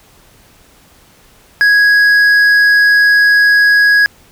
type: tone with hard clipping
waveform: sine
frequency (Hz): 1661.2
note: G#6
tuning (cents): 0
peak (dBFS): -7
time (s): 1.61-4.06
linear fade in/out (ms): 0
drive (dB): 5
effects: pink hiss -46 dBFS RMS until 4.31 s

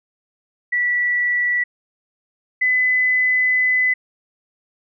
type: tone pair in turn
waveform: sine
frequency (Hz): 1954 / 2010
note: B6 / B6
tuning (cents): -19 / +30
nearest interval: unison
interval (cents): 49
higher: second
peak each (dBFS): -16 / -14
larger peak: second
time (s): 0.72-1.64 / 2.61-3.94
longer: second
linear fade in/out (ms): 10
effects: none

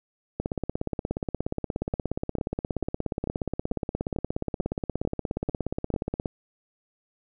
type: two click trains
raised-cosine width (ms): 2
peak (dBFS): -16 / -14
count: 10 / 100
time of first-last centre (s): 1.94-5.94 / 0.4-6.258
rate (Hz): 2.25 / 16.9
effects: none

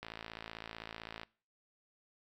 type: click train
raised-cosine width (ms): 0.3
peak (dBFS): -27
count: 68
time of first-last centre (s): 0.03-1.233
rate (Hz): 55.7
effects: noise-tail reverb RT60 0.4 s tail -23 dB re dry

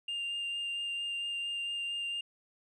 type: tone with vibrato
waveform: sine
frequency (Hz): 2800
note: F7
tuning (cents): +4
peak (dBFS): -31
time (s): 0.08-2.21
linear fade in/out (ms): 5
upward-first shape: sine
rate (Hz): 4.4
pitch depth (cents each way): 9
effects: tanh soft clip ceiling -32 dBFS

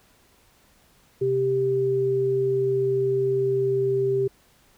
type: tone pair together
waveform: sine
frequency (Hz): 130.59 / 392.9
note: C3 / G4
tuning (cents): -3 / +4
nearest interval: octave + perfect fifth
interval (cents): 1907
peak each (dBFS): -29 / -20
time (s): 1.21-4.28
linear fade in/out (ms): 10
effects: pink hiss -59 dBFS RMS until 4.77 s

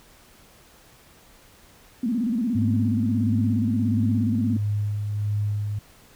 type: tone with vibrato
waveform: sine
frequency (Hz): 233.1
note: A#3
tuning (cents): 0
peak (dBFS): -21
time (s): 2.03-4.57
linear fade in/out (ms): 5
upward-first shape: square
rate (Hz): 17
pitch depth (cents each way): 130
type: tone with tremolo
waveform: sine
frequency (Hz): 103.83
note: G#2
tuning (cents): 0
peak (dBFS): -21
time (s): 2.55-5.79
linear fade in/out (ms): 5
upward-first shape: sine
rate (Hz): 1.5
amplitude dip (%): 35
effects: pink hiss -53 dBFS RMS until 6.15 s

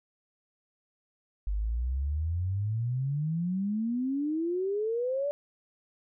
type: exponential sweep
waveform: sine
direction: up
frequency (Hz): 48.35 to 587.3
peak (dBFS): -27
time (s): 1.47-5.31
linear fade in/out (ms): 0
effects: none

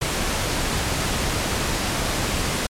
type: noise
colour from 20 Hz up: pink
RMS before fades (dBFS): -23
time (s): 0.01-2.67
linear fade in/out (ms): 10
effects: low-pass 10000 Hz 12 dB/octave + MP3 96 kbps

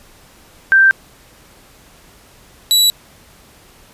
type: tone pair in turn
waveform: sine / sawtooth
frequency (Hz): 1568 / 3927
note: G6 / B7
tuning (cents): 0 / -11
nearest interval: octave + major third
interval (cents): 1589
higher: second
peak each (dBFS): -6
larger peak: neither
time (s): 0.72-0.91 / 2.71-2.9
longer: neither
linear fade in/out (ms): 0
effects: pink hiss -46 dBFS RMS until 3.93 s + resampled to 32000 Hz

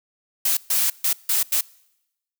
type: noise bursts at uneven times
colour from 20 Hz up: blue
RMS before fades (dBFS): -20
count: 5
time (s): 0.45-0.57 / 0.7-0.9 / 1.04-1.13 / 1.29-1.43 / 1.52-1.61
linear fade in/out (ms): 5
effects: noise-tail reverb RT60 0.9 s tail -24 dB re dry

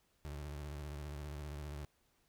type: tone with vibrato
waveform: 30% pulse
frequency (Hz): 73.42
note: D2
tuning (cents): 0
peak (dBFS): -40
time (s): 0.25-1.85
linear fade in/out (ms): 0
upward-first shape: sine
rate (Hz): 15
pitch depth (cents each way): 81
effects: pink hiss -75 dBFS RMS until 2.28 s

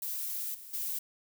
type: noise with level steps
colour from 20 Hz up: violet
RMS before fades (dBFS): -36 / -48 / -35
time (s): 0.02-0.99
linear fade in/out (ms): 5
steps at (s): 0.54 / 0.73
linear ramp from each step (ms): 10
effects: none

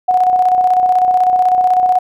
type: tone with tremolo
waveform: sine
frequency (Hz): 734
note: F#5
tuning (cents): -14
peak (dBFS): -7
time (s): 0.08-1.99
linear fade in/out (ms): 10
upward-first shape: square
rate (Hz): 16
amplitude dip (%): 40
effects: none

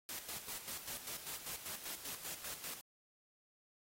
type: noise with tremolo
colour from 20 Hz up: white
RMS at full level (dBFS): -44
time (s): 0.09-2.81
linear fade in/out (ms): 0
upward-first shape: square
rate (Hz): 5.1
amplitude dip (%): 60
effects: AAC 48 kbps

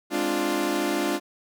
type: chord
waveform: sawtooth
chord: D half-diminished seventh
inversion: second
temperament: equal with one note detuned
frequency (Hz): 207.7 / 261.6 / 294.9 / 349.2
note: Ab3 / C4 / D4 / F4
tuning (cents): 0 / 0 / +7 / 0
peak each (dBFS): -29 / -29 / -23 / -23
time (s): 0.1-1.2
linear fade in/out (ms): 50
effects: none

